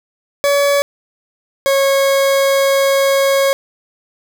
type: tone pair in turn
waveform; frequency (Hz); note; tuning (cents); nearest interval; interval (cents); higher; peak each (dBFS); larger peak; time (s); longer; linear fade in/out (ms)
40% pulse; 567 / 548; C#5 / C#5; +39 / -20; minor second; 59; first; -10; neither; 0.44-0.82 / 1.66-3.53; second; 0
effects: none